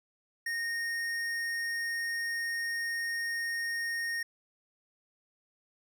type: tone with hard clipping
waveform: triangle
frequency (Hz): 1851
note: A#6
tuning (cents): -13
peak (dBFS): -33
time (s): 0.46-4.23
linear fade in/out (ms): 5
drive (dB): 16
effects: none